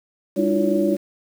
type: tone cluster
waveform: sine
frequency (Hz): 201.1 / 299.6 / 327.6 / 352.4 / 564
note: G3 / D4 / E4 / F4 / C#5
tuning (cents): +44 / +35 / -11 / +16 / +30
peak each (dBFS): -23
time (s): 0.36-0.97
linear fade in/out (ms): 20
effects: 7-bit